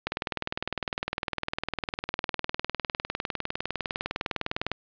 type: click train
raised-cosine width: 0.3 ms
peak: -12 dBFS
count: 93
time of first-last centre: 0.07-4.716 s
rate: 19.8 Hz
effects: resampled to 11025 Hz + 9-bit